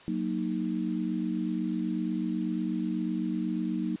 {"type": "chord", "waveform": "sine", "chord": "D# minor", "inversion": "first", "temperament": "equal", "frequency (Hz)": [185, 233.1, 311.1], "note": ["F#3", "A#3", "D#4"], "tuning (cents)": [0, 0, 0], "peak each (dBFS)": -32, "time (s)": [0.08, 3.96], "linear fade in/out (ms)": 0, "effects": ["white hiss -51 dBFS RMS until 4 s", "resampled to 8000 Hz"]}